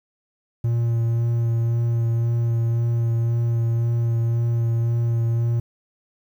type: tone with vibrato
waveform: triangle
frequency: 116.54 Hz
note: A#2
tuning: in tune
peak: -16 dBFS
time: 0.64-5.6 s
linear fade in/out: 5 ms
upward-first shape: sine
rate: 1.9 Hz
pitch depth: 16 cents each way
effects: 9-bit